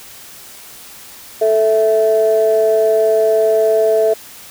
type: tone pair together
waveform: sine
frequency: 438.7 / 657.3 Hz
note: A4 / E5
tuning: -5 / -5 cents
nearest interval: perfect fifth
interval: 700 cents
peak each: -12 dBFS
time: 1.41-4.14 s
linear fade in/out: 10 ms
effects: tanh soft clip ceiling -3 dBFS + white hiss -37 dBFS RMS until 4.5 s